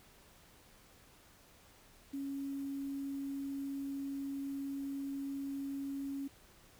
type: tone with quantisation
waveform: sine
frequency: 276.5 Hz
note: C#4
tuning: 4 cents flat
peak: -37 dBFS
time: 2.13-6.28 s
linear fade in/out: 10 ms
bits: 10
effects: pink hiss -62 dBFS RMS until 6.79 s